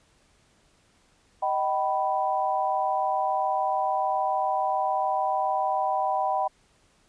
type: chord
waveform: sine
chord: Eb augmented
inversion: none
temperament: equal with one note detuned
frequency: 622.3 / 769.2 / 987.8 Hz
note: Eb5 / G5 / B5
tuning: 0 / -33 / 0 cents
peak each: -30 / -25 / -28 dBFS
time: 1.42-6.48 s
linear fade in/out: 10 ms
effects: pink hiss -63 dBFS RMS until 7.08 s + resampled to 22050 Hz